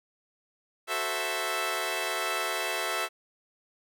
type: chord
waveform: 10% pulse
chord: F# half-diminished seventh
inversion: none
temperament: equal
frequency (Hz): 370 / 440 / 523.3 / 659.3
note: F#4 / A4 / C5 / E5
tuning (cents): 0 / 0 / 0 / 0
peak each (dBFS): -28 / -27 / -28 / -23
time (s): 0.87-3.09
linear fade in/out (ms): 50
effects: none